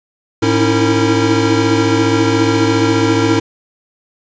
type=tone cluster; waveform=square; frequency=107.6 / 275.8 / 318.3 / 332.8 / 456.8 Hz; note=A2 / C#4 / D#4 / E4 / A#4; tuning=-38 / -9 / +39 / +17 / -35 cents; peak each=-18 dBFS; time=0.42-3.4 s; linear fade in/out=10 ms; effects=resampled to 16000 Hz + 7-bit